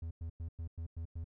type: tone bursts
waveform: triangle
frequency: 82.41 Hz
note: E2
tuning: in tune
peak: -36 dBFS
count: 7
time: 0.02-1.243 s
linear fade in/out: 5 ms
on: 89 ms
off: 100 ms
effects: none